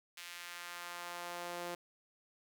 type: tone with high-pass filter sweep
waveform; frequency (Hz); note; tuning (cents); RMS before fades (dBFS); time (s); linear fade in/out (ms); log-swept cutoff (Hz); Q
sawtooth; 174.61; F3; 0; -45; 0.17-1.75; 5; 2400 to 440; 1.1
effects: none